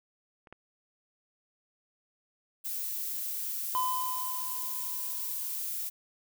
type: clicks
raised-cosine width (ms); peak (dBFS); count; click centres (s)
0.5; -38 / -31; 2; 0.472 / 0.526
type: noise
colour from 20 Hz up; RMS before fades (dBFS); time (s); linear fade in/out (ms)
violet; -35; 2.64-5.9; 20
type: tone with exponential decay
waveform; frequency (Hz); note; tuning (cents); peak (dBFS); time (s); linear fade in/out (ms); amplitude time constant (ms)
triangle; 1014; B5; +45; -24; 3.75-5.59; 0; 400
effects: none